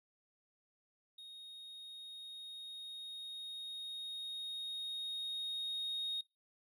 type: tone with level ramp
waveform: triangle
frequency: 3729 Hz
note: A#7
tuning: in tune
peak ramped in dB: -48 to -33 dBFS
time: 1.18-6.21 s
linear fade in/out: 5 ms
effects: noise-tail reverb RT60 0.2 s tail -25 dB re dry + tanh soft clip ceiling -32 dBFS